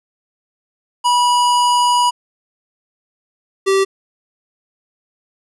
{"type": "tone pair in turn", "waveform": "square", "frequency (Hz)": [974, 388.2], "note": ["B5", "G4"], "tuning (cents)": [-24, -17], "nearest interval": "octave + major third", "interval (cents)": 1593, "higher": "first", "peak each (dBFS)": -12, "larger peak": "neither", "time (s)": [[1.04, 2.11], [3.66, 3.85]], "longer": "first", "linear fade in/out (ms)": 20, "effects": ["resampled to 24000 Hz", "9-bit"]}